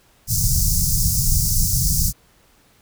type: band-stop noise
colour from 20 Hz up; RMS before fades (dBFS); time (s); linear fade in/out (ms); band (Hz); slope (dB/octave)
pink; -18; 0.27-2.13; 50; 170 to 5100; 48
effects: pink hiss -56 dBFS RMS until 2.81 s